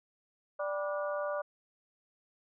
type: harmonic tone with a mistuned harmonic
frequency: 196 Hz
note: G3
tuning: in tune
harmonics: 3 / 4 / 5 / 6 / 7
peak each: -33 / -46 / -44 / -40 / -43 dBFS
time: 0.59-1.42 s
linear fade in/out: 10 ms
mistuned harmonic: 7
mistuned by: +89 cents
effects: none